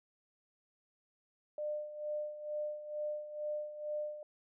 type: tone with tremolo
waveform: sine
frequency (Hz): 600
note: D5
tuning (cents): +37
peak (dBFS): -34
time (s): 1.58-4.23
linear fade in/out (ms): 2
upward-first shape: sine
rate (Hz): 2.2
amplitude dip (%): 70
effects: none